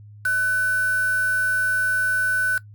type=tone with quantisation; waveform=sine; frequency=1500 Hz; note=F#6; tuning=23 cents sharp; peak=-18 dBFS; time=0.25-2.58 s; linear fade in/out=5 ms; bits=5; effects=noise-tail reverb RT60 0.1 s tail -18 dB re dry + added 104 Hz sine -41 dBFS peak until 2.74 s